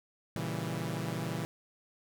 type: chord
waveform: sawtooth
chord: A# diminished seventh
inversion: none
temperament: equal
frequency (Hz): 116.54 / 138.59 / 164.81 / 196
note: A#2 / C#3 / E3 / G3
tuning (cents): 0 / 0 / 0 / 0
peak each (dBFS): -35 / -36 / -33 / -38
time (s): 0.36-1.45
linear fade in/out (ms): 0
effects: none